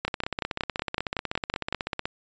two click trains, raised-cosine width 0.3 ms, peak -10 / -12 dBFS, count 10 / 33, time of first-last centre 0.05-1.726 / 0.08-2.055 s, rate 5.37 / 16.2 Hz, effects resampled to 16000 Hz

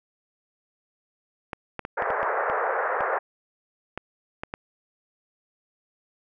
clicks, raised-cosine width 0.5 ms, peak -16 dBFS, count 11, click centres 1.532 / 1.793 / 1.851 / 2.023 / 2.104 / 2.23 / 2.499 / 3.007 / 3.976 / 4.435 / 4.539 s
pink band-pass noise, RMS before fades -26 dBFS, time 1.97-3.19 s, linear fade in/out 10 ms, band 450 to 1800 Hz, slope 48 dB/octave
effects none

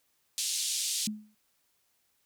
white band-pass noise, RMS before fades -32 dBFS, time 0.38-1.07 s, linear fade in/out 0 ms, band 3200 to 9100 Hz, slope 24 dB/octave
sine tone with exponential decay, 212.7 Hz, G#3, 42 cents sharp, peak -28 dBFS, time 1.07-1.35 s, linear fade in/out 5 ms, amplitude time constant 59 ms
effects white hiss -73 dBFS RMS until 2.25 s

